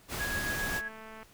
pink noise, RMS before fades -36 dBFS, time 0.08-0.82 s, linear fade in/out 50 ms
sine tone with tremolo, 1661.2 Hz, G#6, in tune, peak -31 dBFS, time 0.19-0.89 s, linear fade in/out 20 ms, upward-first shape sine, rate 7.4 Hz, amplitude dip 40%
click train, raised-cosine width 0.5 ms, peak -33 dBFS, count 155, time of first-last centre 0.53-1.23 s, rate 220 Hz
effects pink hiss -59 dBFS RMS until 1.33 s

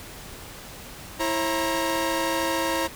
sawtooth tone cluster, 329.9 / 539 / 936 Hz, E4 / C#5 / A#5, +1 / -49 / +7 cents, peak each -24 dBFS, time 1.19-2.88 s, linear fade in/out 20 ms, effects pink hiss -41 dBFS RMS until 2.95 s

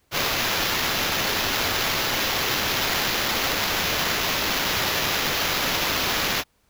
blue noise with sample-and-hold, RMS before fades -24 dBFS, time 0.11-6.44 s, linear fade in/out 50 ms, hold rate 8820 Hz, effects pink hiss -66 dBFS RMS until 6.69 s

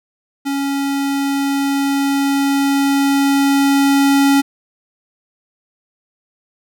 square tone with level ramp, 278 Hz, C#4, 5 cents sharp, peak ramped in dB -18 to -10 dBFS, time 0.45-4.42 s, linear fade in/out 20 ms, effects none

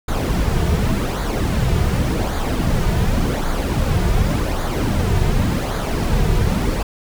brown noise with flanger, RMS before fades -18 dBFS, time 0.08-6.83 s, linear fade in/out 5 ms, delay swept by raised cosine 0.36 to 3.76 ms, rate 0.88 Hz, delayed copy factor -0.55, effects none

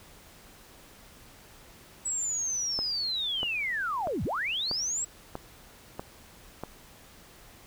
sine linear two-way sweep, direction down then up, 7860 to 59.8 to 7860 Hz, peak -28 dBFS, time 2.05-5.05 s, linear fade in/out 10 ms, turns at 4.24 s
click train, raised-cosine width 1 ms, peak -20 dBFS, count 7, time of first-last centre 2.79-6.636 s, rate 1.56 Hz
effects pink hiss -53 dBFS RMS until 7.66 s

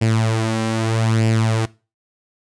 sawtooth tone with flanger, 111.9 Hz, A2, 30 cents sharp, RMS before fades -18 dBFS, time 0.01-1.66 s, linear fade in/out 10 ms, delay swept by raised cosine 0.39 to 3.79 ms, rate 0.8 Hz, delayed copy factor +0.6, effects noise-tail reverb RT60 0.3 s tail -20 dB re dry + resampled to 22050 Hz

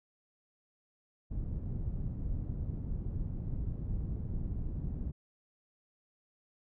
pink low-pass noise, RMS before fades -36 dBFS, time 1.3-5.12 s, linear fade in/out 20 ms, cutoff 160 Hz, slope 12 dB/octave, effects none

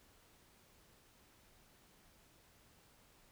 silence, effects pink hiss -67 dBFS RMS until 3.31 s

